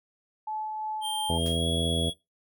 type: tone with tremolo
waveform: sine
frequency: 863 Hz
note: A5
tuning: 34 cents flat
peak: -30 dBFS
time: 0.47-1.38 s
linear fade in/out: 5 ms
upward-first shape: sine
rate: 2.9 Hz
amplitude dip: 25%
type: tone with pitch glide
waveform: square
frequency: 3169 to 3346 Hz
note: G7 to G#7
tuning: +18 to +12 cents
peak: -30 dBFS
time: 1.01-2.14 s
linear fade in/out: 50 ms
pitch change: +94 cents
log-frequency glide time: 1.29-1.67 s
type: harmonic tone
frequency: 83.2 Hz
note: E2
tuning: 17 cents sharp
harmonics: 1 / 2 / 3 / 4 / 5 / 6 / 7 / 8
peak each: -30 / -32 / -34 / -39 / -37 / -35 / -40 / -37 dBFS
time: 1.29-2.1 s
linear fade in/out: 10 ms
type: noise with exponential decay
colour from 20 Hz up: white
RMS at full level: -40 dBFS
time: 1.46-1.66 s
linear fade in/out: 0 ms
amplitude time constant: 42 ms
effects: noise-tail reverb RT60 0.2 s tail -18 dB re dry